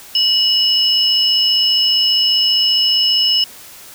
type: tone pair together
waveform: sine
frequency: 2928 / 5227 Hz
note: F#7 / E8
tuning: -19 / -16 cents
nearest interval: minor seventh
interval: 1003 cents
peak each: -14 dBFS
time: 0.15-3.44 s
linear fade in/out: 2 ms
effects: white hiss -38 dBFS RMS until 3.94 s